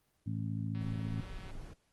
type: harmonic tone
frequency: 54.4 Hz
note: A1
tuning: 19 cents flat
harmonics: 2 / 3 / 4 / 5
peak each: -36 / -40 / -42 / -44 dBFS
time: 0.26-1.21 s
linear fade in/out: 10 ms
type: click train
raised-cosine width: 0.3 ms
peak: -39 dBFS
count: 144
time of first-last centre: 0.75-1.507 s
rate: 189 Hz
type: noise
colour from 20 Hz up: brown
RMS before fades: -45 dBFS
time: 0.8-1.74 s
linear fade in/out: 10 ms
effects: pink hiss -75 dBFS RMS until 1.92 s + Opus 24 kbps